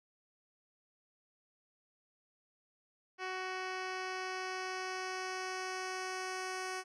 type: tone with low-pass filter sweep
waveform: 10% pulse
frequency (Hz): 372.8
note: F#4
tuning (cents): +13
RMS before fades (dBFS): -40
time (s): 3.18-6.84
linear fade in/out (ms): 50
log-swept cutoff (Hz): 3900 to 7800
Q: 1.3
effects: none